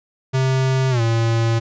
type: tone with pitch glide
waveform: square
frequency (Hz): 131.7 to 114.65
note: C3 to A#2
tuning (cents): +12 to -28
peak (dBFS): -16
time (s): 0.33-1.6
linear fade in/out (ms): 20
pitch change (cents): -240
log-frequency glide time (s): 0.9-1.01
effects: resampled to 16000 Hz